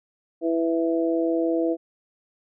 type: harmonic tone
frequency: 165.2 Hz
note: E3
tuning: 4 cents sharp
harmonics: 2 / 3 / 4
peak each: -22 / -26 / -28 dBFS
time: 0.41-1.77 s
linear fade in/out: 50 ms
effects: none